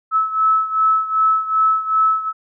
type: beating tone pair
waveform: sine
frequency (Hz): 1300 / 1302.6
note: E6 / E6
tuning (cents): -24 / -21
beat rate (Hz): 2.6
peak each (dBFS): -15 / -19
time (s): 0.11-2.33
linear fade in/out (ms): 50
effects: none